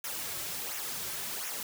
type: noise with flanger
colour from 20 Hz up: white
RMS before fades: -37 dBFS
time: 0.04-1.63 s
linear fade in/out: 2 ms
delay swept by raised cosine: 0.22 to 4.22 ms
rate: 1.4 Hz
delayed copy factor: -0.65
effects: none